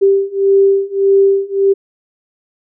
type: beating tone pair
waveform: sine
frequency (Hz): 392 / 393.7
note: G4 / G4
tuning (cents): 0 / +8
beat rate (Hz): 1.7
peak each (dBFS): -12 / -11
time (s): 0.01-1.74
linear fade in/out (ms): 20
effects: none